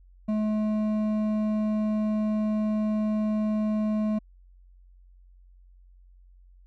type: tone with hard clipping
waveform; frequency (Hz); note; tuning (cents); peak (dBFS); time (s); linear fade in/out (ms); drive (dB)
sine; 214.1; A3; -47; -25; 0.28-4.19; 10; 8
effects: added 45 Hz sine -51 dBFS peak until 6.66 s